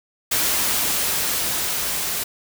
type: noise with level ramp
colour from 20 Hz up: white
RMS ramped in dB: -20 to -25 dBFS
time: 0.31-2.24 s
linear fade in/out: 10 ms
effects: none